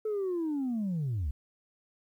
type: linear sweep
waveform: sine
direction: down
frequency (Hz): 440 to 61.74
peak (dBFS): -27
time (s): 0.05-1.31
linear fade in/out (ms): 5
effects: tanh soft clip ceiling -27 dBFS + 11-bit